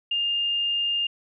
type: tone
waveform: sine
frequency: 2814 Hz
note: F7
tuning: 12 cents sharp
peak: -22 dBFS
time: 0.11-1.07 s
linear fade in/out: 5 ms
effects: none